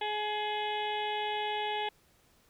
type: harmonic tone with a mistuned harmonic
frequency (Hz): 421.4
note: G#4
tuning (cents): +25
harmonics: 1 / 2 / 4 / 5 / 6 / 7 / 8 / 9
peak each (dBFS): -38 / -33 / -43 / -43 / -44 / -43 / -41 / -51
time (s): 0.01-1.89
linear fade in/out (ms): 5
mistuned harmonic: 7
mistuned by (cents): +15
effects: pink hiss -66 dBFS RMS until 2.49 s